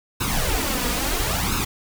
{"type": "noise with flanger", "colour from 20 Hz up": "pink", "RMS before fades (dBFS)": -23, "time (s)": [0.2, 1.65], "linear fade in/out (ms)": 10, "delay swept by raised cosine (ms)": [0.76, 4.16], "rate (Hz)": 0.74, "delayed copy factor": 0.7, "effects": []}